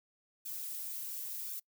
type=noise with flanger; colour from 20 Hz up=violet; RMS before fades=-41 dBFS; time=0.45-1.6 s; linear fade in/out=10 ms; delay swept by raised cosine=1 to 6.6 ms; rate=0.94 Hz; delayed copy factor=-0.6; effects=noise-tail reverb RT60 0.1 s tail -24 dB re dry